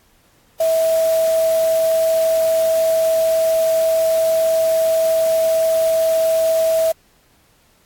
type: tone in noise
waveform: sine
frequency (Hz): 650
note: E5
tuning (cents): -24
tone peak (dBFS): -13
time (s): 0.6-6.92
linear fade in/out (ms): 5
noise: white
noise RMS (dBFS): -31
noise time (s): 0.6-6.92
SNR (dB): +15
effects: pink hiss -56 dBFS RMS until 7.85 s + AAC 64 kbps